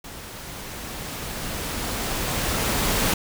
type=noise with level ramp; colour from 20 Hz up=pink; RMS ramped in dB=-39 to -21 dBFS; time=0.04-3.14 s; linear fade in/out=5 ms; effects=none